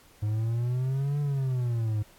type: exponential two-way sweep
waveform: triangle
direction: up then down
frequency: 104.1 to 146.83 to 104.1 Hz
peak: -23 dBFS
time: 0.22-2.03 s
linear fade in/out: 10 ms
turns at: 1.2 s
effects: pink hiss -57 dBFS RMS until 2.18 s + AAC 64 kbps